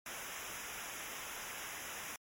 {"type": "noise with comb filter", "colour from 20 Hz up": "pink", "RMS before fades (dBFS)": -45, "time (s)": [0.06, 2.16], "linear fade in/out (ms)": 2, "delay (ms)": 0.23, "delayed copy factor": -0.85, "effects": ["MP3 64 kbps"]}